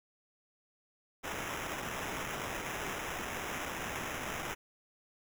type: noise with sample-and-hold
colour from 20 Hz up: violet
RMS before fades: -39 dBFS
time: 1.23-4.55 s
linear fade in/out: 20 ms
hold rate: 4410 Hz
effects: none